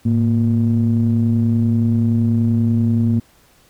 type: ring-modulated tone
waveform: triangle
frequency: 61.74 Hz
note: B1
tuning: in tune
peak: -8 dBFS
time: 0.05-3.2 s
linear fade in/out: 10 ms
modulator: 170 Hz
effects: pink hiss -53 dBFS RMS until 3.69 s